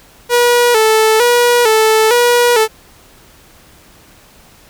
sawtooth tone with vibrato, 460 Hz, A#4, 23 cents flat, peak -4 dBFS, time 0.29-2.68 s, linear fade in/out 50 ms, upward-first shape square, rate 1.1 Hz, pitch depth 83 cents each way, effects pink hiss -44 dBFS RMS until 4.69 s

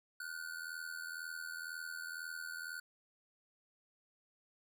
square ring-modulated tone, 1480 Hz, F#6, in tune, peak -40 dBFS, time 0.2-2.8 s, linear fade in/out 2 ms, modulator 41 Hz, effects none

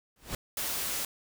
pink noise with exponential growth, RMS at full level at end -31 dBFS, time 0.16-0.35 s, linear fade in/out 2 ms, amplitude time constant 41 ms
white noise, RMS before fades -33 dBFS, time 0.57-1.05 s, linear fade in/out 2 ms
effects none

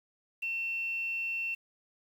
sine tone with quantisation, 2700 Hz, E7, 41 cents sharp, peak -31 dBFS, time 0.42-1.55 s, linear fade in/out 10 ms, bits 9, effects none

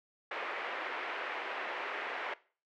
white band-pass noise, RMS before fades -39 dBFS, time 0.31-2.34 s, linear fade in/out 5 ms, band 380 to 2300 Hz, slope 24 dB/octave, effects noise-tail reverb RT60 0.4 s tail -20 dB re dry

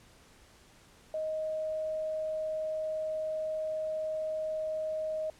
sine tone, 626 Hz, D#5, 10 cents sharp, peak -31 dBFS, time 1.14-5.3 s, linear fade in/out 2 ms, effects pink hiss -59 dBFS RMS until 5.39 s + low-pass 10000 Hz 12 dB/octave

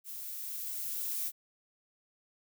violet noise with level ramp, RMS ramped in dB -43 to -34 dBFS, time 0.04-1.32 s, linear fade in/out 50 ms, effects none

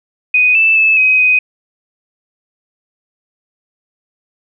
sine tone with pitch steps, 2493 / 2641 / 2615 / 2526 / 2505 Hz, D#7 / E7 / E7 / D#7 / D#7, +3 / +3 / -15 / +26 / +11 cents, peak -7 dBFS, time 0.34-1.39 s, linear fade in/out 5 ms, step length 210 ms, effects none

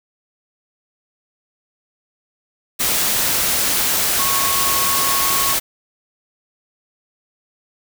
sine tone in noise, 1100 Hz, C#6, 14 cents flat, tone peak -22 dBFS, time 4.18-5.55 s, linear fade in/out 20 ms, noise white, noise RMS -18 dBFS, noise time 2.79-5.6 s, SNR -7 dB, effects none

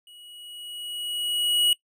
square tone with level ramp, 2913 Hz, F#7, 28 cents flat, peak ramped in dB -48 to -18 dBFS, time 0.07-1.73 s, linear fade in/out 2 ms, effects noise-tail reverb RT60 0.1 s tail -21 dB re dry

